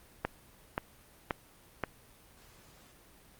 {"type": "click train", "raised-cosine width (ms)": 0.5, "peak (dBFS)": -15, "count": 4, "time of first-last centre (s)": [0.25, 1.837], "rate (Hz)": 1.89, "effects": ["pink hiss -59 dBFS RMS until 3.39 s", "Opus 32 kbps"]}